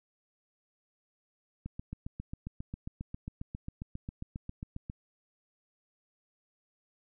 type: click train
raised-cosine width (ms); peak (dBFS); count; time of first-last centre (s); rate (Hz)
5; -26; 25; 1.66-4.899; 7.41
effects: none